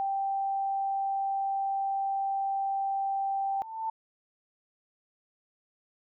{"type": "tone", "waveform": "sine", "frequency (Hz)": 784, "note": "G5", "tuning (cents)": 0, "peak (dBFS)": -27, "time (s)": [0, 3.62], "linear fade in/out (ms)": 0}
{"type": "tone with exponential growth", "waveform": "sine", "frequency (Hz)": 891, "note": "A5", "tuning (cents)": 22, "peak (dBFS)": -27, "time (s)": [3.21, 3.9], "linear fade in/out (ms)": 5, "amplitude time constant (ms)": 150}
{"effects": []}